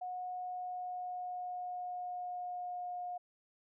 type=tone with pitch glide; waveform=sine; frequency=728 to 715.9 Hz; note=F#5 to F5; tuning=-28 to +43 cents; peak=-38 dBFS; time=0.01-3.18 s; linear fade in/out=10 ms; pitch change=-29 cents; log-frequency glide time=0.3-3.05 s; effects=none